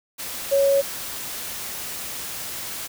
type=tone in noise; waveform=sine; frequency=554.4 Hz; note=C#5; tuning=in tune; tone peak=-15 dBFS; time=0.51-0.82 s; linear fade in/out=20 ms; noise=white; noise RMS=-32 dBFS; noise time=0.18-2.88 s; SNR=+14 dB; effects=none